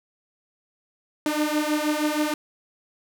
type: beating tone pair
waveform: sawtooth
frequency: 298.8 / 305.1 Hz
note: D4 / D#4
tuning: +30 / -34 cents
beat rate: 6.3 Hz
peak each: -21 dBFS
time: 1.26-2.34 s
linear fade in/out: 2 ms
effects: none